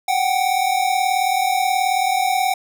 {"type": "tone pair together", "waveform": "square", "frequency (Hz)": [740, 778.6], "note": ["F#5", "G5"], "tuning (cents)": [0, -12], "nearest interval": "minor second", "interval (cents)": 88, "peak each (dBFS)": -20, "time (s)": [0.08, 2.54], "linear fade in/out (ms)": 5, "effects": []}